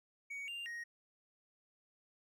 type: tone with pitch steps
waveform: triangle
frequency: 2244 / 2792 / 1875 Hz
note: C#7 / F7 / A#6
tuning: +21 / -1 / +10 cents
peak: -40 dBFS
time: 0.3-0.84 s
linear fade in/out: 10 ms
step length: 180 ms
effects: none